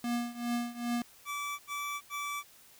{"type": "tone with tremolo", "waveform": "square", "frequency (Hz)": 238.8, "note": "A#3", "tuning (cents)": 42, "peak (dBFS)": -29, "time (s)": [0.04, 1.02], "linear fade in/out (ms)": 2, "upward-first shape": "triangle", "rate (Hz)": 2.5, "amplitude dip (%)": 90}
{"type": "tone bursts", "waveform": "25% pulse", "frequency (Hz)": 1157, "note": "D6", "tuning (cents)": -26, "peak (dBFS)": -31, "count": 3, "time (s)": [1.25, 2.434], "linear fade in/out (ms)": 50, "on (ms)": 340, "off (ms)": 82}
{"effects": ["white hiss -58 dBFS RMS until 2.79 s"]}